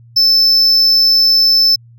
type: tone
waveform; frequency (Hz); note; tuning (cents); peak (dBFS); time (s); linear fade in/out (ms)
triangle; 5274; E8; 0; -6; 0.16-1.76; 10
effects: added 117 Hz sine -39 dBFS peak until 1.98 s